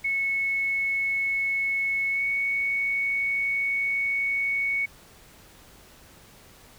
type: tone with pitch glide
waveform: sine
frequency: 2200 to 2222 Hz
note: C#7 to C#7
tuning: -14 to +4 cents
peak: -23 dBFS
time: 0.04-4.86 s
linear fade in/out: 10 ms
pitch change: +18 cents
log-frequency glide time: 2.11-2.23 s
effects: pink hiss -52 dBFS RMS until 6.78 s

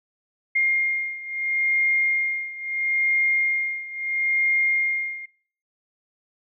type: beating tone pair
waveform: sine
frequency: 2123 / 2123.75 Hz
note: C7 / C7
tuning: +25 / +25 cents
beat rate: 0.75 Hz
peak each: -22 / -25 dBFS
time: 0.55-5.26 s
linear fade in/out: 10 ms
effects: noise-tail reverb RT60 0.5 s tail -22 dB re dry

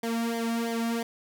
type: tone with flanger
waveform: sawtooth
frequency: 230.8 Hz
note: A#3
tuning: 17 cents flat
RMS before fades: -29 dBFS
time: 0.03-1.03 s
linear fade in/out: 5 ms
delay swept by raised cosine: 0.74 to 2.04 ms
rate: 3 Hz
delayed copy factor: -0.85
effects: none

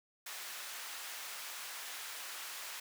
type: high-pass noise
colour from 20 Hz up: pink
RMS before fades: -45 dBFS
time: 0.26-2.8 s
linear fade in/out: 5 ms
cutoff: 1200 Hz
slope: 12 dB/octave
effects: none

